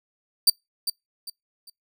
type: tone with echo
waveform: sawtooth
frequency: 4641 Hz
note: D8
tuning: 21 cents flat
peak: -10 dBFS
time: 0.47-0.5 s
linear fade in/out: 5 ms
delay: 400 ms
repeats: 3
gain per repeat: -10 dB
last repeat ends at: 1.7 s
effects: noise-tail reverb RT60 0.2 s tail -26 dB re dry